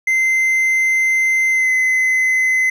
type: tone with pitch glide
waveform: triangle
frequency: 2073 to 2043 Hz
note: C7 to C7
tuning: -17 to -42 cents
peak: -11 dBFS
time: 0.07-2.7 s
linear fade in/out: 5 ms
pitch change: -25 cents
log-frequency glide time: 1.51-1.71 s
effects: none